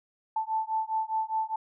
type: beating tone pair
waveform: sine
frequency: 878 / 882.9 Hz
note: A5 / A5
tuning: -4 / +6 cents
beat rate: 4.9 Hz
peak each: -30 / -30 dBFS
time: 0.36-1.56 s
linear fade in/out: 5 ms
effects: none